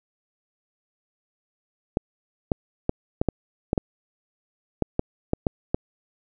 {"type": "clicks", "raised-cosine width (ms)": 2, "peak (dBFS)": -7, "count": 12, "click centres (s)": [1.971, 2.518, 2.894, 3.215, 3.287, 3.731, 3.778, 4.823, 4.994, 5.334, 5.468, 5.745], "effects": []}